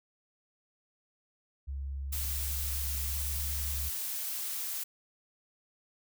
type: tone with pitch glide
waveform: sine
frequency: 68.6 to 70.2 Hz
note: C#2 to C#2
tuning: -17 to +22 cents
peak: -34 dBFS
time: 1.67-3.9 s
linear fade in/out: 20 ms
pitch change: +39 cents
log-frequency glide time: 3.07-3.28 s
type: noise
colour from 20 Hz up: blue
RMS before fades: -36 dBFS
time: 2.12-4.84 s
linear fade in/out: 10 ms
effects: none